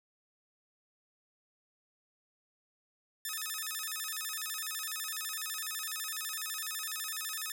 5% pulse tone with vibrato, 1500 Hz, F#6, 23 cents sharp, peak -25 dBFS, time 3.25-7.52 s, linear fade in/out 2 ms, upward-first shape square, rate 12 Hz, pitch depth 290 cents each way, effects none

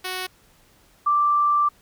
5% pulse / sine tone pair in turn, 370 / 1174.7 Hz, F#4 / D6, 0 / 0 cents, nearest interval octave + minor sixth, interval 2000 cents, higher second, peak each -16 dBFS, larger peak neither, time 0.04-0.27 / 1.06-1.69 s, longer second, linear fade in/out 10 ms, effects pink hiss -57 dBFS RMS until 1.81 s

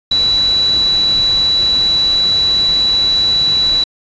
sine tone in noise, 3943 Hz, B7, 4 cents flat, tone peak -10 dBFS, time 0.11-3.84 s, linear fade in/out 5 ms, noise pink, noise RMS -27 dBFS, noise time 0.11-3.84 s, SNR +14 dB, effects resampled to 16000 Hz

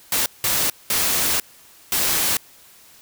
white noise bursts at uneven times, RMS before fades -20 dBFS, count 4, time 0.12-0.26 / 0.44-0.7 / 0.9-1.4 / 1.92-2.37 s, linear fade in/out 2 ms, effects white hiss -49 dBFS RMS until 3.01 s

